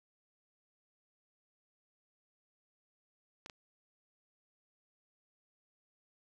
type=clicks; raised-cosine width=0.2 ms; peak=-28 / -29 dBFS; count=2; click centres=3.461 / 3.498 s; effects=none